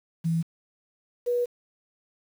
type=tone pair in turn; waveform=sine; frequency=164.81 / 485.4 Hz; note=E3 / B4; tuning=0 / -30 cents; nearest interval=octave + perfect fifth; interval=1870 cents; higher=second; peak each=-22 dBFS; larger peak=neither; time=0.24-0.43 / 1.26-1.46 s; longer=second; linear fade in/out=20 ms; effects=8-bit